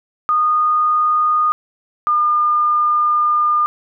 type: tone pair in turn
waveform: sine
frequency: 1229 / 1208.6 Hz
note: D#6 / D6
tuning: -22 / +49 cents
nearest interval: unison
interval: 29 cents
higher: first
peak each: -12 dBFS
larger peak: neither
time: 0.29-1.52 / 2.07-3.66 s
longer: second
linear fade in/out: 0 ms
effects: none